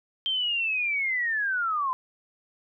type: linear sweep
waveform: sine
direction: down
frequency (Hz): 3172 to 1006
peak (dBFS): -24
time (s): 0.26-1.93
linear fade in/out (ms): 0
effects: none